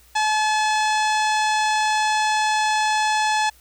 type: harmonic tone with a mistuned harmonic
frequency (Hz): 859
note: A5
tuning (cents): -42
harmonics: 1 / 2 / 3 / 4 / 5 / 6 / 7 / 8 / 9 / 10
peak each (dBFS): -19 / -25 / -29 / -31 / -33 / -35 / -36 / -37 / -38 / -39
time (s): 0.15-3.5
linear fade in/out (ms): 10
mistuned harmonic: 5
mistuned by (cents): -34
effects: added 60 Hz sine -54 dBFS peak until 3.6 s + white hiss -54 dBFS RMS until 3.6 s